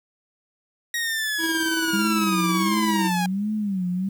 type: linear sweep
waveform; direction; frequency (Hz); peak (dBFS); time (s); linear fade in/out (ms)
sawtooth; down; 1892 to 810; -20; 0.94-3.26; 2
type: tone with tremolo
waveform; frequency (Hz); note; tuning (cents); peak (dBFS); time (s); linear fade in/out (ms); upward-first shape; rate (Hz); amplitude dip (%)
square; 326; E4; -19; -24; 1.38-3.11; 50; square; 18; 35
type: tone with vibrato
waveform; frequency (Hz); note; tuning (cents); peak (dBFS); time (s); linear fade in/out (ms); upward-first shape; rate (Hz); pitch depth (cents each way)
sine; 196; G3; 0; -22; 1.93-4.09; 5; sine; 1.4; 160
effects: 9-bit